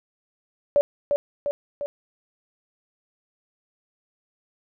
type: tone with echo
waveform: sine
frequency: 575 Hz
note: D5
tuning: 37 cents flat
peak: -14 dBFS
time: 0.76-0.81 s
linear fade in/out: 0 ms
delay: 350 ms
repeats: 3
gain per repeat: -4 dB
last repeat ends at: 1.86 s
effects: none